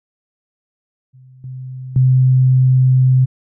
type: tone with level steps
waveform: sine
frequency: 129.2 Hz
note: C3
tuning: 21 cents flat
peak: -40 / -26 / -8 dBFS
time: 1.13-3.26 s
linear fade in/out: 20 ms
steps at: 1.44 / 1.96 s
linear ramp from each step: 2 ms
effects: none